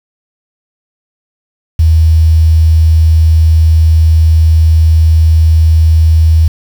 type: tone with quantisation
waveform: sine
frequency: 80 Hz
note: D#2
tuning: 49 cents sharp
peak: -3 dBFS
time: 1.79-6.48 s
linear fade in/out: 5 ms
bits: 5
effects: none